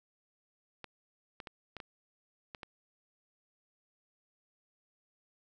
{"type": "clicks", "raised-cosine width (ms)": 0.3, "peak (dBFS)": -27, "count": 7, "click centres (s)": [0.843, 1.402, 1.472, 1.767, 1.802, 2.548, 2.632], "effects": []}